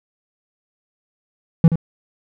triangle tone with echo, 164.81 Hz, E3, in tune, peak -3 dBFS, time 1.64-1.68 s, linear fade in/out 2 ms, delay 77 ms, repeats 1, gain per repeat -10 dB, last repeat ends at 1.757 s, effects none

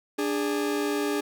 40% pulse tone pair together, 293.7 / 411.3 Hz, D4 / G#4, 0 / -17 cents, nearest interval tritone, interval 583 cents, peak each -27 dBFS, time 0.18-1.21 s, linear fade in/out 10 ms, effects none

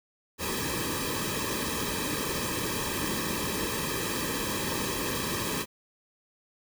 pink noise with comb filter, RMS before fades -31 dBFS, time 0.38-5.66 s, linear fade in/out 50 ms, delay 1.4 ms, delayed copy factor -0.9, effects none

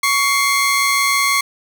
sawtooth tone pair together, 1119 / 2112 Hz, C#6 / C7, +16 / +16 cents, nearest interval major seventh, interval 1100 cents, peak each -13 dBFS, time 0.03-1.41 s, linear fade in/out 5 ms, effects none

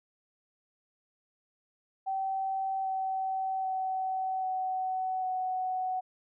sine tone with pitch steps, 770 / 763.4 / 756.8 / 750.2 / 743.8 Hz, G5 / G5 / F#5 / F#5 / F#5, -31 / -46 / +39 / +24 / +9 cents, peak -29 dBFS, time 2.06-6.01 s, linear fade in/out 20 ms, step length 790 ms, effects none

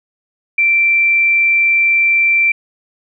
sine tone, 2348 Hz, D7, 1 cent flat, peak -9 dBFS, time 0.58-2.52 s, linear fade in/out 5 ms, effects none

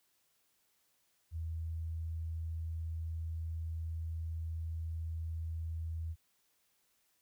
sine tone, 81.4 Hz, E2, 21 cents flat, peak -36 dBFS, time 1.31-6.16 s, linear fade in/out 50 ms, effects white hiss -75 dBFS RMS until 7.21 s

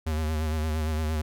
square tone with vibrato, 78 Hz, D#2, 5 cents sharp, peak -26 dBFS, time 0.06-1.22 s, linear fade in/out 10 ms, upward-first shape sine, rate 8.7 Hz, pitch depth 46 cents each way, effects none

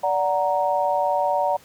sine chord, D augmented, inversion none, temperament equal with one note detuned, 581.6 / 740 / 932.3 Hz, D5 / F#5 / A#5, -17 / 0 / 0 cents, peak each -23 dBFS, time 0.03-1.57 s, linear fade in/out 10 ms, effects pink hiss -51 dBFS RMS until 1.64 s + high-pass 80 Hz 12 dB/octave

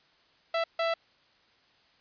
sawtooth tone bursts at uneven times, 664 Hz, E5, 12 cents sharp, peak -22 dBFS, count 2, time 0.54-0.64 / 0.79-0.94 s, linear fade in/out 5 ms, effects white hiss -64 dBFS RMS until 2 s + resampled to 11025 Hz

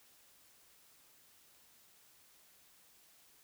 silence, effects white hiss -65 dBFS RMS until 3.43 s

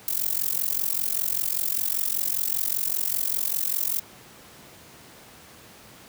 violet noise with amplitude modulation, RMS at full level -22 dBFS, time 0.08-4 s, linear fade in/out 2 ms, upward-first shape sine, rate 45.1 Hz, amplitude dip 95%, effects pink hiss -48 dBFS RMS until 6.08 s + high-pass 100 Hz 12 dB/octave

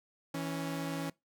sawtooth tone pair together, 163.31 / 277.2 Hz, E3 / C#4, -16 / 0 cents, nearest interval major sixth, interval 916 cents, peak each -34 / -33 dBFS, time 0.34-1.1 s, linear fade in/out 5 ms, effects noise-tail reverb RT60 0.2 s tail -23 dB re dry

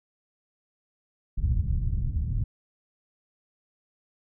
white low-pass noise, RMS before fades -26 dBFS, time 1.37-2.44 s, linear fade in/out 10 ms, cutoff 120 Hz, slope 24 dB/octave, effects none

